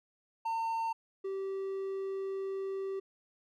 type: tone pair in turn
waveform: triangle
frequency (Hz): 907 / 387.6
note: A#5 / G4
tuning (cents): -48 / -20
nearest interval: octave + minor third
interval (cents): 1472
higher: first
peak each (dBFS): -29 / -32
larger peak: first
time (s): 0.45-0.93 / 1.24-3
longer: second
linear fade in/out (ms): 10
effects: none